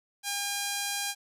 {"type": "tone", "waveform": "5% pulse", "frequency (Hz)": 807, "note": "G#5", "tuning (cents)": -50, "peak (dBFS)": -18, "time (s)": [0.23, 1.15], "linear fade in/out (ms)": 50, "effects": []}